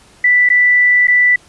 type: tone with dropouts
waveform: sine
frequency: 1975.5 Hz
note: B6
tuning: in tune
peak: -7 dBFS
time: 0.24-1.36 s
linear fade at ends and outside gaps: 5 ms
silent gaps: 0.49-0.5 / 1.072-1.081 s
effects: pink hiss -46 dBFS RMS until 1.48 s + resampled to 24000 Hz